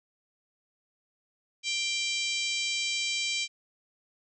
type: harmonic tone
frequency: 786 Hz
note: G5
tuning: 4 cents sharp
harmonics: 3 / 4 / 5 / 6 / 7 / 8 / 9 / 10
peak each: -32 / -34 / -36 / -38 / -39 / -40 / -41 / -42 dBFS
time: 1.63-3.48 s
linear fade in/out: 50 ms
effects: none